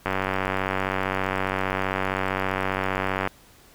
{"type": "click train", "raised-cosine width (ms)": 0.5, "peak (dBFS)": -9, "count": 307, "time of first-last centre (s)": [0.06, 3.274], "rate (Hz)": 95.2, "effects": ["pink hiss -53 dBFS RMS until 3.74 s"]}